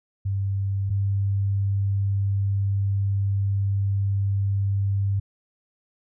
sine tone pair in turn, 98.2 / 99 Hz, G2 / G2, +4 / +18 cents, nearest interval unison, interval 14 cents, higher second, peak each -22 / -20 dBFS, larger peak second, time 0.25-0.9 / 0.9-5.2 s, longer second, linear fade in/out 10 ms, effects none

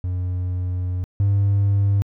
triangle tone pair in turn, 90.6 / 99.87 Hz, F#2 / G2, -36 / +33 cents, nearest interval major second, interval 169 cents, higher second, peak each -19 / -12 dBFS, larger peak second, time 0.04-1.04 / 1.2-2.02 s, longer first, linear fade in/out 0 ms, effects tanh soft clip ceiling -10 dBFS

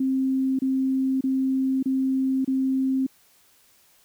sine tone bursts, 264.4 Hz, C4, 18 cents sharp, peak -20 dBFS, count 5, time 0-3.066 s, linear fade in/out 5 ms, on 590 ms, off 29 ms, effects white hiss -59 dBFS RMS until 4.04 s

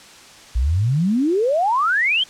sine exponential sweep, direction up, 54.9 to 3252 Hz, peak -15 dBFS, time 0.55-2.24 s, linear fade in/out 10 ms, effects white hiss -43 dBFS RMS until 2.29 s + low-pass 7000 Hz 12 dB/octave

